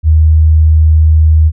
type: tone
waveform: sine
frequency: 78.5 Hz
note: D#2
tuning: 16 cents sharp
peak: -3 dBFS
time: 0.03-1.52 s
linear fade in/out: 50 ms
effects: none